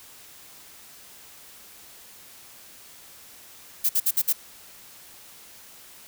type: noise bursts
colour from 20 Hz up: violet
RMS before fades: -21 dBFS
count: 5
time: 3.84-4.329 s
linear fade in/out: 10 ms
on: 53 ms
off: 56 ms
effects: white hiss -48 dBFS RMS until 6.07 s